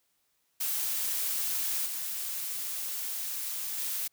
blue noise with level steps, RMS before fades -31 / -35 / -33 dBFS, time 0.6-4.08 s, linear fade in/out 10 ms, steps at 1.86 / 3.78 s, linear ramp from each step 2 ms, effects white hiss -74 dBFS RMS until 4.12 s

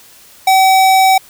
square tone, 763 Hz, G5, 47 cents flat, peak -7 dBFS, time 0.47-1.18 s, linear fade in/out 5 ms, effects white hiss -42 dBFS RMS until 1.29 s

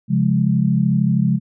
sine chord, Db major, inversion none, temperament equal with one note detuned, 136.21 / 174.61 / 207.7 Hz, Db3 / F3 / Ab3, -30 / 0 / 0 cents, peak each -18 dBFS, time 0.08-1.4 s, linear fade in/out 50 ms, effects none

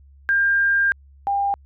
sine tone pair in turn, 1600 / 800 Hz, G6 / G5, +35 / +35 cents, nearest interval octave, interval 1200 cents, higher first, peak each -15 / -18 dBFS, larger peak first, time 0.29-0.92 / 1.27-1.54 s, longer first, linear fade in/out 0 ms, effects added 69 Hz sine -46 dBFS peak until 1.65 s

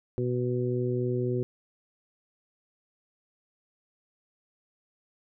harmonic tone, 123.7 Hz, B2, 3 cents sharp, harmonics 1 / 2 / 3 / 4, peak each -29 / -34 / -29 / -37 dBFS, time 0.18-1.43 s, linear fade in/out 0 ms, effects none

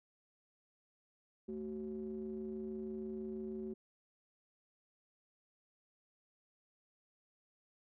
triangle ring-modulated tone, 77.78 Hz, D#2, in tune, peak -35 dBFS, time 1.48-3.74 s, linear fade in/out 10 ms, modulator 298 Hz, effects none

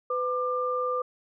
sine tone pair together, 502 / 1194 Hz, B4 / D6, +28 / +28 cents, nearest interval octave + minor third, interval 1500 cents, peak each -28 dBFS, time 0.1-1.02 s, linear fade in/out 5 ms, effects none

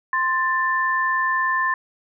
sine tone pair together, 1046.5 / 1770 Hz, C6 / A6, 0 / +10 cents, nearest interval major sixth, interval 910 cents, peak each -21 dBFS, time 0.13-1.74 s, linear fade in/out 2 ms, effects none

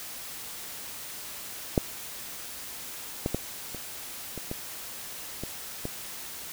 clicks, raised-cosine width 2 ms, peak -7 / -13 / -13 / -25 / -23 / -19 / -20 / -18 dBFS, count 8, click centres 1.778 / 3.261 / 3.346 / 3.747 / 4.377 / 4.514 / 5.436 / 5.854 s, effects white hiss -40 dBFS RMS until 6.52 s

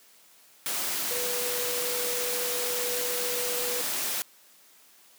sine tone in noise, 490.5 Hz, B4, 12 cents flat, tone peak -33 dBFS, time 1.11-3.81 s, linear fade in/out 0 ms, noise white, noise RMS -30 dBFS, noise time 0.66-4.22 s, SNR -6 dB, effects white hiss -57 dBFS RMS until 5.18 s + high-pass 200 Hz 12 dB/octave

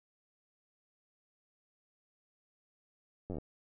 slowing click train, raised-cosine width 2 ms, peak -27 dBFS, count 8, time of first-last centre 3.3-3.384 s, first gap 10 ms, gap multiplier 1.06, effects none

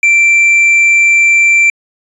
sine tone with hard clipping, 2349 Hz, D7, in tune, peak -6 dBFS, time 0.03-1.7 s, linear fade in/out 2 ms, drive 3 dB, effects resampled to 24000 Hz

